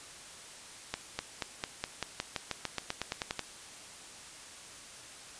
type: accelerating click train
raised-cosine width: 0.2 ms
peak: -15 dBFS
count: 17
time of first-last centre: 0.94-3.393 s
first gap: 250 ms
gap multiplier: 0.93
effects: white hiss -49 dBFS RMS until 5.39 s + resampled to 22050 Hz